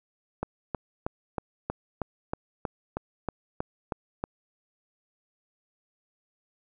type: click train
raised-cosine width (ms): 1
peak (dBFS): -15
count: 13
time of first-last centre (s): 0.43-4.24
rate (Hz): 3.15
effects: none